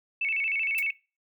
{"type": "tone with vibrato", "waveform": "sine", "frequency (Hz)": 2424, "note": "D#7", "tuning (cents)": -46, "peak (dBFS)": -25, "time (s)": [0.21, 0.91], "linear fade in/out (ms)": 5, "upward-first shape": "square", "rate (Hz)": 13, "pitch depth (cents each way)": 150}
{"type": "noise with exponential decay", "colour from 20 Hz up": "violet", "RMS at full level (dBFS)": -30, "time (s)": [0.78, 0.85], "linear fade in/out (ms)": 2, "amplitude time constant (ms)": 15}
{"effects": ["noise-tail reverb RT60 0.3 s tail -21 dB re dry"]}